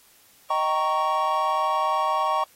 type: chord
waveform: triangle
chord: Eb dominant seventh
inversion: none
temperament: equal with one note detuned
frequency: 622.3 / 775.4 / 932.3 / 1108.7 Hz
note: Eb5 / G5 / Bb5 / Db6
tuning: 0 / -19 / 0 / 0 cents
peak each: -27 / -26 / -25 / -22 dBFS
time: 0.5-2.44 s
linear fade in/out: 5 ms
effects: white hiss -56 dBFS RMS until 2.55 s + AAC 48 kbps